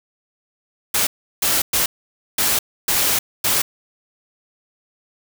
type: noise bursts at uneven times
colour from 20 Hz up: white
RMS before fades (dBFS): -18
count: 6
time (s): 0.94-1.07 / 1.42-1.62 / 1.73-1.86 / 2.38-2.59 / 2.88-3.19 / 3.44-3.62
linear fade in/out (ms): 5
effects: none